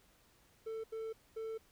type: tone bursts at uneven times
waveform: triangle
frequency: 445.1 Hz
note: A4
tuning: 20 cents sharp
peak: -37 dBFS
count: 3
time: 0.66-0.84 / 0.92-1.13 / 1.36-1.58 s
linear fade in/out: 10 ms
effects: pink hiss -68 dBFS RMS until 1.71 s